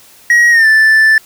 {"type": "tone with pitch glide", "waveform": "triangle", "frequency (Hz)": [1898, 1760.7], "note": ["A#6", "A6"], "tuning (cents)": [31, 1], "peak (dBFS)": -3, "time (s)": [0.3, 1.18], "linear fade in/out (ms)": 2, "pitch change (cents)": -130, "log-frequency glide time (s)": [0.5, 0.67], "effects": ["white hiss -42 dBFS RMS until 1.25 s"]}